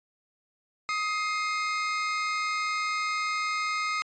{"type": "tone pair together", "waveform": "40% pulse", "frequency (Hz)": [1256, 2111], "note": ["D#6", "C7"], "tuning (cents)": [16, 15], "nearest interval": "major sixth", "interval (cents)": 899, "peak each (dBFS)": [-28, -30], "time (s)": [0.89, 4.02], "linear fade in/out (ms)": 0, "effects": ["resampled to 16000 Hz"]}